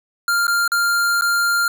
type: tone with dropouts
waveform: square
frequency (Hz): 1396.9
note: F6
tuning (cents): 0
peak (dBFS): -16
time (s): 0.28-1.68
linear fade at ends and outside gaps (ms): 2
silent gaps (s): 0.469-0.479 / 0.678-0.718 / 1.211-1.22
effects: none